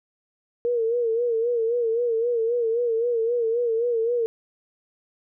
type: tone with vibrato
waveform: sine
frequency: 466.2 Hz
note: A#4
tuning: in tune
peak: -20 dBFS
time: 0.65-4.26 s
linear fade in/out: 0 ms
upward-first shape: sine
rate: 3.8 Hz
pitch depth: 76 cents each way
effects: none